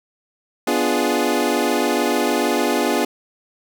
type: chord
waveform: 25% pulse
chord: B diminished seventh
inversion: none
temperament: equal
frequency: 246.9 / 293.7 / 349.2 / 415.3 Hz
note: B3 / D4 / F4 / Ab4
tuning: 0 / 0 / 0 / 0 cents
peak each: -19 dBFS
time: 0.67-3.05 s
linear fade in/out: 5 ms
effects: none